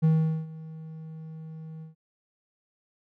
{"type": "tone with ADSR envelope", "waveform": "triangle", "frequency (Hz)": 159.2, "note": "D#3", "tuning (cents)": 40, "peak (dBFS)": -15, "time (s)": [0.02, 1.95], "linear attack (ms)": 23, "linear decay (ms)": 420, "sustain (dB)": -21, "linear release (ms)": 130, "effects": []}